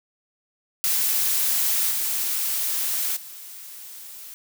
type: noise with level steps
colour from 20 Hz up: blue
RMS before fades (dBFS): -22 / -25 / -40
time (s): 0.84-4.34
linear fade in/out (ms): 0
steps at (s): 1.9 / 3.16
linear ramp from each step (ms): 10
effects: none